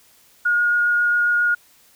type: tone with vibrato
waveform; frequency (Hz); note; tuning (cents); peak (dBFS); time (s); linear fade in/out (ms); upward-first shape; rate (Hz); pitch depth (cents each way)
sine; 1435; F6; +47; -15; 0.45-1.55; 10; sine; 7.4; 8
effects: white hiss -54 dBFS RMS until 1.95 s